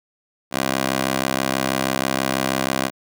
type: tone with high-pass filter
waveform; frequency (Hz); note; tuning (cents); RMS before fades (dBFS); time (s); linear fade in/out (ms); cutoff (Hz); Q
15% pulse; 66.2; C2; +21; -22; 0.51-2.91; 50; 330; 0.63
effects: none